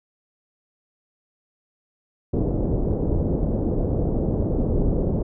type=low-pass noise; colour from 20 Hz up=pink; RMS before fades=-22 dBFS; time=2.33-5.23 s; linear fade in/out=10 ms; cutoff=530 Hz; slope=24 dB/octave; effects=none